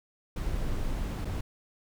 brown noise with dropouts, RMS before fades -31 dBFS, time 0.36-1.41 s, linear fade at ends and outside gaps 5 ms, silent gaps 1.248-1.252 s, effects none

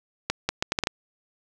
accelerating click train, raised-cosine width 0.2 ms, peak -6 dBFS, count 7, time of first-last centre 0.3-0.871 s, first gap 190 ms, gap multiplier 0.71, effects none

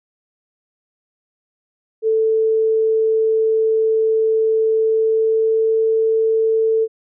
sine tone with pitch glide, 442.1 to 444.7 Hz, A4 to A4, +8 to +18 cents, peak -13 dBFS, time 2.02-6.88 s, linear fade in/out 50 ms, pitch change +10 cents, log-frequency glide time 4.77-5.79 s, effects none

